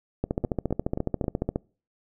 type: two click trains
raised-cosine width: 2 ms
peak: -12 / -15 dBFS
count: 20 / 4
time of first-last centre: 0.24-1.559 / 0.44-1.242 s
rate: 14.4 / 3.74 Hz
effects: noise-tail reverb RT60 0.4 s tail -26 dB re dry